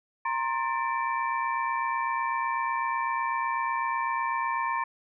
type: tone cluster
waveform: sine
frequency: 932 / 1060 / 1777 / 2327 Hz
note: A#5 / C6 / A6 / D7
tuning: -1 / +22 / +17 / -17 cents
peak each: -30 / -29 / -35 / -37 dBFS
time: 0.25-4.84 s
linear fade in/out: 5 ms
effects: none